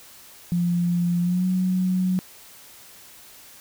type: tone with pitch glide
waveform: sine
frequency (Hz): 174.2 to 184.56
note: F3 to F#3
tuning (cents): -4 to -4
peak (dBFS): -19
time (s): 0.52-2.19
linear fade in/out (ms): 0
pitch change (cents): +100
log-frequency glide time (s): 1.21-1.46
effects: white hiss -47 dBFS RMS until 3.6 s